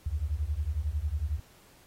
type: beating tone pair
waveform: sine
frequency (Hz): 69.3 / 80.3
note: C#2 / E2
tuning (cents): 0 / -45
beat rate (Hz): 11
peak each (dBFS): -31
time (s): 0.06-1.4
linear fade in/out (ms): 5
effects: pink hiss -59 dBFS RMS until 1.86 s + AAC 48 kbps